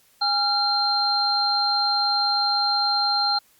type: tone cluster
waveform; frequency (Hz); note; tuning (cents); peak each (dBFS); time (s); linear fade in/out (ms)
sine; 816 / 1378 / 4167; G#5 / F6 / C8; -31 / -24 / -8; -24 / -28 / -21; 0.21-3.39; 10
effects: white hiss -59 dBFS RMS until 3.59 s + Opus 48 kbps